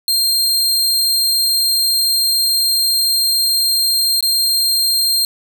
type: tone with dropouts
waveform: sawtooth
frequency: 4191 Hz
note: C8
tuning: 2 cents sharp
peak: -10 dBFS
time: 0.08-5.25 s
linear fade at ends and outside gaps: 1 ms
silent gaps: 4.207-4.226 s
effects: none